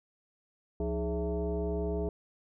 sine tone with frequency modulation, 174.61 Hz, F3, in tune, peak -29 dBFS, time 0.8-2.09 s, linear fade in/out 2 ms, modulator 243 Hz, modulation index 1.7, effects none

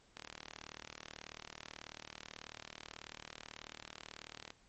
click train, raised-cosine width 0.2 ms, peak -28 dBFS, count 167, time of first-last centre 0.17-4.504 s, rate 38.3 Hz, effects pink hiss -68 dBFS RMS until 4.68 s + MP3 32 kbps

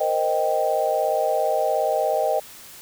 sine chord, C minor seventh, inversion third, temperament equal, 466.2 / 523.3 / 622.3 / 784 Hz, Bb4 / C5 / Eb5 / G5, 0 / 0 / 0 / 0 cents, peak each -28 / -26 / -22 / -24 dBFS, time 0-2.4 s, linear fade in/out 10 ms, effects white hiss -43 dBFS RMS until 2.81 s

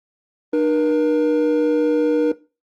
triangle tone pair together, 302.5 / 477.4 Hz, D#4 / A#4, -49 / +41 cents, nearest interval minor sixth, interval 790 cents, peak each -16 dBFS, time 0.53-2.32 s, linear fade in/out 5 ms, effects noise-tail reverb RT60 0.3 s tail -18 dB re dry + Opus 24 kbps

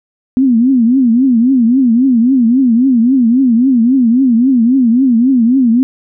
sine tone with vibrato, 246.9 Hz, B3, in tune, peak -6 dBFS, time 0.37-5.83 s, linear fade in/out 0 ms, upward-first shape triangle, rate 3.7 Hz, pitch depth 200 cents each way, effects none

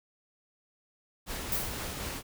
pink noise with tremolo, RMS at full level -36 dBFS, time 1.26-2.23 s, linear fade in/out 50 ms, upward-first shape triangle, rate 4 Hz, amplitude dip 25%
violet noise with exponential decay, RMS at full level -28 dBFS, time 1.52-1.95 s, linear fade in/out 2 ms, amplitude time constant 92 ms
effects none

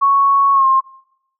sine tone with pitch glide, 1108.7 to 1063.5 Hz, C#6 to C6, 0 to +28 cents, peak -9 dBFS, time 0.01-0.81 s, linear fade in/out 20 ms, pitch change -72 cents, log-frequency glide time 0.53-0.66 s, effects noise-tail reverb RT60 0.8 s tail -25 dB re dry

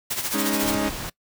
white noise with tremolo, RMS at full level -25 dBFS, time 0.1-0.75 s, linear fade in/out 10 ms, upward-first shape sine, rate 14 Hz, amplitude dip 65%
sawtooth chord, Ab suspended fourth, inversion none, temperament equal, 207.7 / 277.2 / 311.1 Hz, Ab3 / Db4 / Eb4, 0 / 0 / 0 cents, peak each -23 dBFS, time 0.33-0.9 s, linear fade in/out 20 ms
pink noise, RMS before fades -32 dBFS, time 0.62-1.1 s, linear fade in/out 10 ms
effects noise-tail reverb RT60 0.1 s tail -22 dB re dry

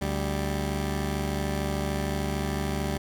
15% pulse tone pair together, 73.42 / 196 Hz, D2 / G3, 0 / 0 cents, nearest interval octave + perfect fourth, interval 1700 cents, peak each -22 / -25 dBFS, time 0.01-2.98 s, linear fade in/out 10 ms, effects none

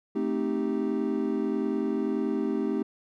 triangle chord, A half-diminished seventh, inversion none, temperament equal, 220 / 261.6 / 311.1 / 392 Hz, A3 / C4 / Eb4 / G4, 0 / 0 / 0 / 0 cents, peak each -29 dBFS, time 0.15-2.83 s, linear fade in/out 10 ms, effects none

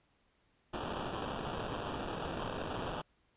blue noise with sample-and-hold, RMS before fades -39 dBFS, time 0.73-3.02 s, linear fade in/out 10 ms, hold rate 2100 Hz, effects pink hiss -73 dBFS RMS until 3.36 s + resampled to 8000 Hz

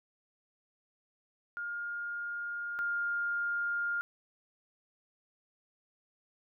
sine tone pair in turn, 1415 / 1408.4 Hz, F6 / F6, +22 / +14 cents, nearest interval unison, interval 8 cents, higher first, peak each -35 / -30 dBFS, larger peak second, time 1.57-2.79 / 2.79-4.01 s, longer neither, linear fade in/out 0 ms, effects none

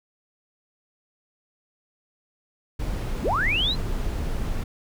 brown noise, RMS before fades -27 dBFS, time 2.79-4.64 s, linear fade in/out 10 ms
sine linear sweep, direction up, 43.54 to 4201 Hz, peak -21 dBFS, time 3.21-3.76 s, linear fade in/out 50 ms
effects none

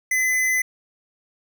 square tone, 2024 Hz, B6, 42 cents sharp, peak -19 dBFS, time 0.11-0.62 s, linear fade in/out 5 ms, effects none

